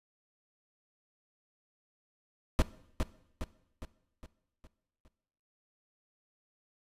brown noise with echo, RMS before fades -23 dBFS, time 2.59-2.62 s, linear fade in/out 0 ms, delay 410 ms, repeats 6, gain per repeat -6 dB, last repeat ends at 5.08 s, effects noise-tail reverb RT60 0.8 s tail -18 dB re dry + resampled to 32000 Hz

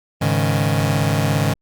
sawtooth chord, Ab suspended fourth, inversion none, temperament just, 103.83 / 138.43 / 155.74 Hz, Ab2 / Db3 / Eb3, 0 / -2 / +2 cents, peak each -16 dBFS, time 0.21-1.54 s, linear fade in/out 10 ms, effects Opus 32 kbps

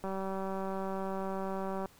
click train, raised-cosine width 1 ms, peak -24 dBFS, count 350, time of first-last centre 0.04-1.858 s, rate 192 Hz, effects pink hiss -60 dBFS RMS until 1.99 s

